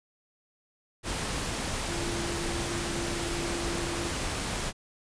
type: tone in noise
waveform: sine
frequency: 342.4 Hz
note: F4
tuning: 34 cents flat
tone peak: -35 dBFS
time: 1.86-4.13 s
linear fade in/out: 50 ms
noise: pink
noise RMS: -32 dBFS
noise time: 1.03-4.73 s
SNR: -6 dB
effects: resampled to 22050 Hz